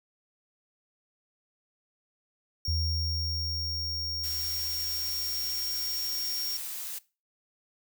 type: tone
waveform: square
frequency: 5550 Hz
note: F8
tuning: 12 cents flat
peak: -32 dBFS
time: 2.65-6.57 s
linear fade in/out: 2 ms
type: tone with exponential decay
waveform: sine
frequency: 80.9 Hz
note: E2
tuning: 32 cents flat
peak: -26 dBFS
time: 2.68-6.64 s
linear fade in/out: 0 ms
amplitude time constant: 860 ms
type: noise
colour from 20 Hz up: blue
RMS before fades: -37 dBFS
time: 4.23-6.99 s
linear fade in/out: 10 ms
effects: noise-tail reverb RT60 0.3 s tail -20 dB re dry